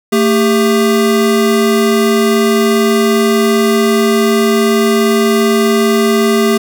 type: tone pair together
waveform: square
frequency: 224.1 / 399.3 Hz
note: A3 / G4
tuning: +32 / +32 cents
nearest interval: minor seventh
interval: 1000 cents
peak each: -12 dBFS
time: 0.12-6.58 s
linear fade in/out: 10 ms
effects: none